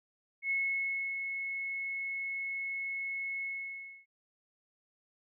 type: tone with ADSR envelope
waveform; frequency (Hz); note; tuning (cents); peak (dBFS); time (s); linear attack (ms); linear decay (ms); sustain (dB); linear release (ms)
sine; 2187; C#7; -24; -28; 0.42-4.06; 83; 650; -6; 620
effects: none